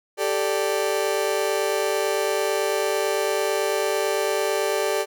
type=chord; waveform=35% pulse; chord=G suspended second; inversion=none; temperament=just; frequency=392 / 441 / 588 Hz; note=G4 / A4 / D5; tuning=0 / +4 / +2 cents; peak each=-24 dBFS; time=0.17-5.06 s; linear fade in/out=50 ms; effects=none